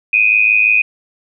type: tone with amplitude modulation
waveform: sine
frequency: 2489 Hz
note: D#7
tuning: in tune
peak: -5 dBFS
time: 0.13-0.82 s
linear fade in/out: 5 ms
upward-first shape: sine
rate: 106 Hz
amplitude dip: 80%
effects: none